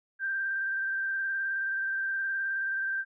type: tone with vibrato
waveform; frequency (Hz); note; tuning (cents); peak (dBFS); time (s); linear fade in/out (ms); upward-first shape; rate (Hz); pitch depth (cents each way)
sine; 1574; G6; +7; -28; 0.19-3.05; 50; square; 19; 18
effects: none